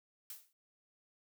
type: noise with exponential decay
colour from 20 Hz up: blue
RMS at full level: -43 dBFS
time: 0.3-0.53 s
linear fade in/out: 2 ms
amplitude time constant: 50 ms
effects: none